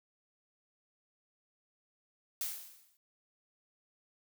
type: noise with exponential decay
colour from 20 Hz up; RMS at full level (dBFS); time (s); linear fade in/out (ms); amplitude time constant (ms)
blue; -34; 2.41-2.97; 1; 120
effects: none